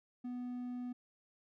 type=tone; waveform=triangle; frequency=246.9 Hz; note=B3; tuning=in tune; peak=-37 dBFS; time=0.24-0.93 s; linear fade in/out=10 ms; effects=none